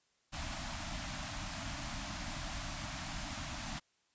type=band-stop noise; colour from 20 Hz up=pink; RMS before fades=-41 dBFS; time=0.32-3.8 s; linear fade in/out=20 ms; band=310 to 590 Hz; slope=96 dB/octave; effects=white hiss -75 dBFS RMS until 4.14 s + resampled to 16000 Hz